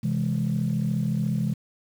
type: chord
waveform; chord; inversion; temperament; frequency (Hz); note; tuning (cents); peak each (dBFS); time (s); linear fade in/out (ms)
sine; C augmented; none; equal; 130.81 / 164.81 / 207.7; C3 / E3 / G#3; 0 / 0 / 0; -26; 0.03-1.54; 10
effects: tanh soft clip ceiling -16 dBFS + 8-bit